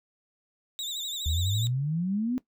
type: tone with vibrato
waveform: 35% pulse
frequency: 3700 Hz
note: A#7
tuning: 14 cents flat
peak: -30 dBFS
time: 0.79-1.67 s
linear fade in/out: 0 ms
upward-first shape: sine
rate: 12 Hz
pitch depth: 89 cents each way
type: exponential sweep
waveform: sine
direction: up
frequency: 75.4 to 261.6 Hz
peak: -25 dBFS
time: 1.26-2.38 s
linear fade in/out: 0 ms
effects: noise-tail reverb RT60 0.1 s tail -17 dB re dry